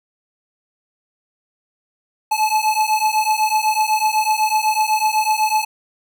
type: beating tone pair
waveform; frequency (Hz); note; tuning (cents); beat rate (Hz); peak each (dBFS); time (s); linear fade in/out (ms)
square; 859 / 867; A5 / A5; -42 / -26; 8; -19; 2.31-5.65; 10
effects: none